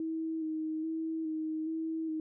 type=tone with vibrato; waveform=sine; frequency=318.2 Hz; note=D#4; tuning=39 cents sharp; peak=-32 dBFS; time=0-2.2 s; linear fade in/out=2 ms; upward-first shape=square; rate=1.2 Hz; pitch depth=21 cents each way; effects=none